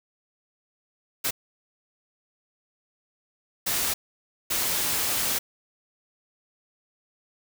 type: noise bursts at uneven times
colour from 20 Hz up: white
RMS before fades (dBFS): -26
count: 3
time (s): 1.24-1.31 / 3.66-3.94 / 4.5-5.39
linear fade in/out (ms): 10
effects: none